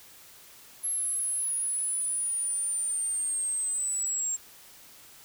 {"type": "linear sweep", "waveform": "sine", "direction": "down", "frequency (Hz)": [11160, 7459], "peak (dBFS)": -27, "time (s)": [0.83, 4.37], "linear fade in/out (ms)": 20, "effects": ["white hiss -52 dBFS RMS until 5.24 s"]}